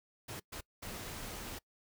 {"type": "noise bursts at uneven times", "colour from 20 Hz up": "pink", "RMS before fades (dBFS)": -44, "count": 3, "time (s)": [[0.28, 0.4], [0.52, 0.61], [0.82, 1.59]], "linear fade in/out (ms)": 10, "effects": ["noise-tail reverb RT60 0.1 s tail -23 dB re dry"]}